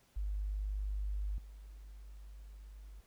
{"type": "tone with level steps", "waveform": "sine", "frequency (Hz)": 50.5, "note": "G#1", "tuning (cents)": -48, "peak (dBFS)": [-34, -48], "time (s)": [0.16, 3.01], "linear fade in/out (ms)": 10, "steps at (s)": 1.38, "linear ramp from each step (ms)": 2, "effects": ["pink hiss -69 dBFS RMS until 3.06 s"]}